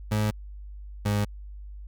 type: tone pair in turn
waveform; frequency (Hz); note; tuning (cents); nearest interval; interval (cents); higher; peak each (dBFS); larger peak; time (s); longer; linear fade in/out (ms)
30% pulse; 106.2 / 103.06; G#2 / G#2; +39 / -13; minor second; 52; first; -20; neither; 0.11-0.31 / 1.05-1.25; neither; 10
effects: added 50 Hz sine -38 dBFS peak until 1.87 s